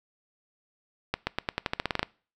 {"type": "accelerating click train", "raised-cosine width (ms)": 0.3, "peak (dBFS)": -10, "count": 13, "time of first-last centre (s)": [1.14, 2.03], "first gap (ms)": 130, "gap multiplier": 0.89, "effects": ["noise-tail reverb RT60 0.4 s tail -23 dB re dry"]}